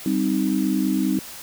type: chord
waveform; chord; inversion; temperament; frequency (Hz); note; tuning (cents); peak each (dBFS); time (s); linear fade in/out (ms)
sine; C minor; second; equal; 196 / 261.6 / 311.1; G3 / C4 / Eb4; 0 / 0 / 0; -23; 0.06-1.19; 2
effects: white hiss -38 dBFS RMS until 1.42 s